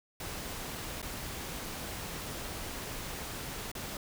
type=noise with dropouts; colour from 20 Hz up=pink; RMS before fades=-40 dBFS; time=0.2-3.97 s; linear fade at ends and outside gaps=2 ms; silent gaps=1.018-1.027 / 3.716-3.751 s; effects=none